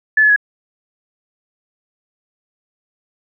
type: tone with pitch steps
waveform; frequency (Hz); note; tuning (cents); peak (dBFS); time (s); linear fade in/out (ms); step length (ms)
sine; 1734 / 1711 / 1674; A6 / A6 / G#6; -26 / -49 / +13; -8; 0.17-0.362; 5; 64
effects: none